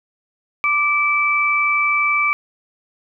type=tone pair together; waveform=sine; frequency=1174.7 / 2316 Hz; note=D6 / D7; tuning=0 / -25 cents; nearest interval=octave; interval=1175 cents; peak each=-19 / -16 dBFS; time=0.64-2.33 s; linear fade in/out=0 ms; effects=none